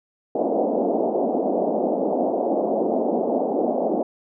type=band-pass noise; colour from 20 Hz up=white; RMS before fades=-22 dBFS; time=0.35-4.03 s; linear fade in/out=5 ms; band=210 to 730 Hz; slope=48 dB/octave; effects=none